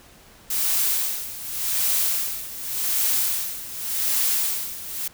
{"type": "noise with tremolo", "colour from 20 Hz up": "blue", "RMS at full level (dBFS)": -21, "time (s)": [0.5, 5.08], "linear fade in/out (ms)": 5, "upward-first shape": "sine", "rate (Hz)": 0.87, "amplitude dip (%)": 80, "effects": ["pink hiss -50 dBFS RMS until 5.13 s"]}